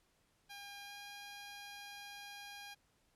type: tone with pitch glide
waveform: 10% pulse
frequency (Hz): 807 to 812.1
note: G#5 to G#5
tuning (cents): -50 to -39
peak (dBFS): -40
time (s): 0.49-2.75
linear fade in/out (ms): 20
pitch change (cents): +11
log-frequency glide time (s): 0.86-0.91
effects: pink hiss -75 dBFS RMS until 3.15 s + low-pass 12000 Hz 12 dB/octave